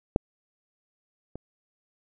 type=clicks; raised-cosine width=2 ms; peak=-7 / -24 dBFS; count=2; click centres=0.161 / 1.356 s; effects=none